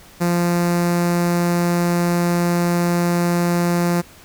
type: tone with notch filter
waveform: sawtooth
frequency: 173.6 Hz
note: F3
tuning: 10 cents flat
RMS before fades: -18 dBFS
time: 0.2-4.02 s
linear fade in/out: 20 ms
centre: 3200 Hz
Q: 1.5
effects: pink hiss -45 dBFS RMS until 4.24 s